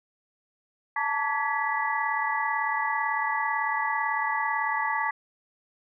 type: tone cluster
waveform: sine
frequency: 871 / 909 / 1146 / 1678 / 1965 Hz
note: A5 / A#5 / D6 / G#6 / B6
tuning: -18 / -44 / -43 / +17 / -9 cents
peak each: -30 / -32 / -31 / -33 / -30 dBFS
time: 0.96-5.11 s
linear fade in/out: 5 ms
effects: none